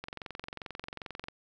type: click train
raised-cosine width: 0.3 ms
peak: -23 dBFS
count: 29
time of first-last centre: 0.04-1.284 s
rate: 22.5 Hz
effects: none